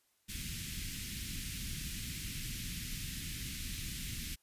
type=band-stop noise; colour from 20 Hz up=pink; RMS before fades=-41 dBFS; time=0.28-4.36 s; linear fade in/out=20 ms; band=240 to 2100 Hz; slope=24 dB/octave; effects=white hiss -75 dBFS RMS until 4.42 s + resampled to 32000 Hz